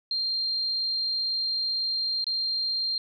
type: tone with dropouts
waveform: sine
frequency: 4186 Hz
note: C8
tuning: in tune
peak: -25 dBFS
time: 0.11-2.98 s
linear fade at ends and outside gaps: 2 ms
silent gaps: 2.243-2.267 s
effects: none